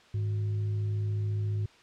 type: tone with frequency modulation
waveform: sine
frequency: 103.83 Hz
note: G#2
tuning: in tune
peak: -27 dBFS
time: 0.14-1.66 s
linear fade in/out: 5 ms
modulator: 262 Hz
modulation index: 0.22
effects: white hiss -57 dBFS RMS until 1.82 s + low-pass 4000 Hz 12 dB/octave